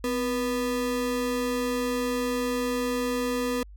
square ring-modulated tone, 370 Hz, F#4, in tune, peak -23 dBFS, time 0.04-3.63 s, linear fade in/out 2 ms, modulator 115 Hz, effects added 50 Hz sine -43 dBFS peak until 3.76 s

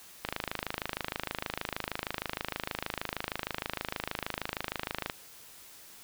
click train, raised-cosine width 0.3 ms, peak -15 dBFS, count 129, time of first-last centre 0.25-5.098 s, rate 26.4 Hz, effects white hiss -52 dBFS RMS until 6.03 s

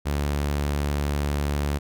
sawtooth tone, 72.3 Hz, D2, 27 cents flat, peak -19 dBFS, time 0.05-1.79 s, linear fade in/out 20 ms, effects none

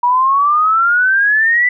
sine exponential sweep, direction up, 960 to 1999 Hz, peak -9 dBFS, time 0.03-1.69 s, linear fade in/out 5 ms, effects none

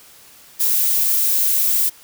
violet noise, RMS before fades -17 dBFS, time 0.59-1.9 s, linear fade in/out 20 ms, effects white hiss -46 dBFS RMS until 2.03 s

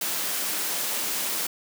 white high-pass noise, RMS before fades -28 dBFS, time 0.01-1.47 s, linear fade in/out 5 ms, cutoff 170 Hz, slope 24 dB/octave, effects none

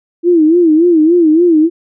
sine tone with vibrato, 329.6 Hz, E4, in tune, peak -5 dBFS, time 0.23-1.7 s, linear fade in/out 50 ms, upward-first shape sine, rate 3.5 Hz, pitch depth 130 cents each way, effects none

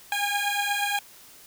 15% pulse beating tone pair, 810 / 818.4 Hz, G#5 / G#5, -43 / -26 cents, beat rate 8.4 Hz, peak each -21 dBFS, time 0.12-0.99 s, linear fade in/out 2 ms, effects white hiss -50 dBFS RMS until 1.46 s

